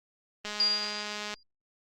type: click train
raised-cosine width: 0.2 ms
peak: -19 dBFS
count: 187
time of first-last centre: 0.45-1.34 s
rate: 209 Hz
type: tone with exponential decay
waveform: sine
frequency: 4800 Hz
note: D8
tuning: 37 cents sharp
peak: -21 dBFS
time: 0.6-1.43 s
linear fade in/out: 1 ms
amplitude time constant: 180 ms
effects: Opus 24 kbps